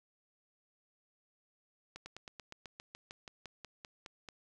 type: slowing click train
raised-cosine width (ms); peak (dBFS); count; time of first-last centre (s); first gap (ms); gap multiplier
0.2; -29; 16; 1.96-4.288; 100; 1.06
effects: none